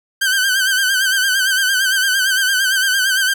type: tone with vibrato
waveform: sawtooth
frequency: 1548 Hz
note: G6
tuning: 22 cents flat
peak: -10 dBFS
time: 0.21-3.34 s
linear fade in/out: 10 ms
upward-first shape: sine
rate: 8.8 Hz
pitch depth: 68 cents each way
effects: none